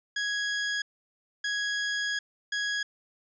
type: tone bursts at uneven times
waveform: sawtooth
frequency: 1661.2 Hz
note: G#6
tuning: in tune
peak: -24 dBFS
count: 3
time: 0.16-0.82 / 1.44-2.19 / 2.52-2.83 s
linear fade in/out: 5 ms
effects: resampled to 16000 Hz